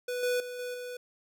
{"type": "tone with level steps", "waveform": "square", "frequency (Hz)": 493.9, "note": "B4", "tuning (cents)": 0, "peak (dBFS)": [-32, -27, -38, -35, -38], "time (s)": [0.08, 0.97], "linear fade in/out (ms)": 5, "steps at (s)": [0.23, 0.4, 0.59, 0.74], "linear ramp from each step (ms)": 2, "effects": []}